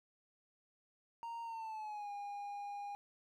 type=tone with pitch glide; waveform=triangle; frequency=928 to 812.6 Hz; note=A#5 to G#5; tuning=-8 to -38 cents; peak=-40 dBFS; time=1.23-2.95 s; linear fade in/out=0 ms; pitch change=-230 cents; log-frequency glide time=1.43-2.11 s; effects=none

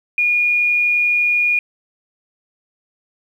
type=tone; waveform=sine; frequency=2437 Hz; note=D#7; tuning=37 cents flat; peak=-13 dBFS; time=0.18-1.59 s; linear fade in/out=2 ms; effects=8-bit

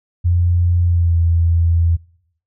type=tone with pitch glide; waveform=sine; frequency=87.31 to 84.04 Hz; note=F2 to E2; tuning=0 to +34 cents; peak=-11 dBFS; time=0.24-1.97 s; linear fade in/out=20 ms; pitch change=-66 cents; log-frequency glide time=0.84-1.17 s; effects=noise-tail reverb RT60 0.8 s tail -26 dB re dry

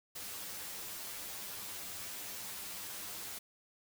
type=noise with comb filter; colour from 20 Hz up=white; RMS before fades=-44 dBFS; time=0.15-3.39 s; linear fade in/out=10 ms; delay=10 ms; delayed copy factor=+0.6; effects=none

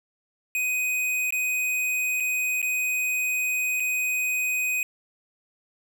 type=tone with dropouts; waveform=square; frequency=2500 Hz; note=D#7; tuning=8 cents sharp; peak=-24 dBFS; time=0.55-4.83 s; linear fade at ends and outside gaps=1 ms; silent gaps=1.306-1.324 / 2.201-2.205 / 2.617-2.627 / 3.799-3.803 s; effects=none

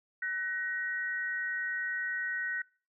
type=tone pair together; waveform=sine; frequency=1500 / 1889.9 Hz; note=F#6 / A#6; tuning=+23 / +23 cents; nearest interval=major third; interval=400 cents; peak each=-34 / -34 dBFS; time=0.22-2.62 s; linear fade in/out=5 ms; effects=noise-tail reverb RT60 0.4 s tail -26 dB re dry

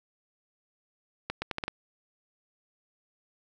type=accelerating click train; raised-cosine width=0.3 ms; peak=-15 dBFS; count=6; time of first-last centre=1.3-1.681 s; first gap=120 ms; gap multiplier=0.77; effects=none

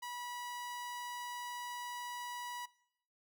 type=tone; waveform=sawtooth; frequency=974 Hz; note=B5; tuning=24 cents flat; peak=-38 dBFS; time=0.02-2.66 s; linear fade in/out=10 ms; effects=noise-tail reverb RT60 0.8 s tail -22 dB re dry

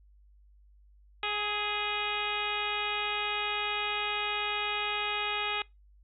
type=harmonic tone with a mistuned harmonic; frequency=415.3 Hz; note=G#4; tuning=in tune; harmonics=1 / 2 / 3 / 4 / 5 / 6 / 7 / 8 / 9; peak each=-41 / -37 / -37 / -41 / -40 / -35 / -40 / -39 / -41 dBFS; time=1.23-5.62 s; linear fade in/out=2 ms; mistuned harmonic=3; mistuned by=+24 cents; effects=noise-tail reverb RT60 0.2 s tail -23 dB re dry + added 50 Hz sine -56 dBFS peak until 6.03 s

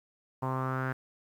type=tone with low-pass filter sweep; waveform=sawtooth; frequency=130.6 Hz; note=C3; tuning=3 cents flat; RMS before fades=-32 dBFS; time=0.42-0.93 s; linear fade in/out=10 ms; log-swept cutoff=970 to 1600 Hz; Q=5; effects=10-bit

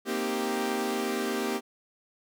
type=chord; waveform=sawtooth; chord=C minor seventh; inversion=third; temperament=equal; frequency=233.1 / 261.6 / 311.1 / 392 Hz; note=Bb3 / C4 / Eb4 / G4; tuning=0 / 0 / 0 / 0 cents; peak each=-29 / -31 / -33 / -27 dBFS; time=0.05-1.61 s; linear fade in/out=50 ms; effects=none

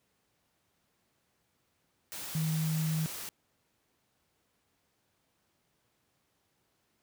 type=tone in noise; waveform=sine; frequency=158 Hz; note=D#3; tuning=27 cents sharp; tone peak=-28 dBFS; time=2.35-3.06 s; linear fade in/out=0 ms; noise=white; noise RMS=-41 dBFS; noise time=2.12-3.29 s; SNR=+10 dB; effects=pink hiss -75 dBFS RMS until 7.02 s + high-pass 80 Hz 12 dB/octave

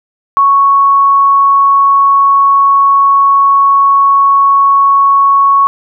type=tone; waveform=sine; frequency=1108.7 Hz; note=C#6; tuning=in tune; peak=-4 dBFS; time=0.37-5.67 s; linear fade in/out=0 ms; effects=none

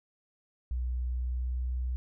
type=tone with pitch glide; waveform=sine; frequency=61.74 to 62.49 Hz; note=B1 to B1; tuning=0 to +21 cents; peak=-29 dBFS; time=0.71-1.96 s; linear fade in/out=0 ms; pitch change=+21 cents; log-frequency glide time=1.09-1.71 s; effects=none

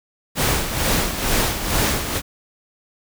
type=noise with tremolo; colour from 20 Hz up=pink; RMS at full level=-18 dBFS; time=0.35-2.22 s; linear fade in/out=50 ms; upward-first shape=sine; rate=2.2 Hz; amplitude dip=60%; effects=none

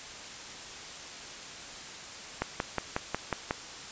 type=click train; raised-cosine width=0.5 ms; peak=-13 dBFS; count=7; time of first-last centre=2.42-3.509 s; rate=5.51 Hz; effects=white hiss -43 dBFS RMS until 3.91 s + resampled to 16000 Hz

